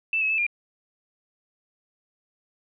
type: tone with pitch steps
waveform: sine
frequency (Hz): 2647 / 2573 / 2621 / 2404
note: E7 / E7 / E7 / D7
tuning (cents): +7 / -43 / -11 / +40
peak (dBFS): -21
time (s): 0.13-0.466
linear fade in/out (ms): 2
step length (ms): 84
effects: none